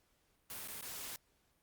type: noise with dropouts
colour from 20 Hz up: white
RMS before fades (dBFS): -45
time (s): 0.5-1.16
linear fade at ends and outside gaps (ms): 1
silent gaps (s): 0.676-0.683 / 0.811-0.825
effects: pink hiss -75 dBFS RMS until 1.62 s + Opus 48 kbps